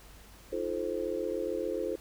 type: chord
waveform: sine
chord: F dominant seventh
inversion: third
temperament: just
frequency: 314.3 / 349.2 / 436.5 / 523.8 Hz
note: Eb4 / F4 / A4 / C5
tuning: +18 / 0 / -14 / +2 cents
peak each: -39 / -36 / -35 / -35 dBFS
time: 0.52-1.96 s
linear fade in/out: 10 ms
effects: added 50 Hz sine -54 dBFS peak until 2 s + pink hiss -55 dBFS RMS until 2 s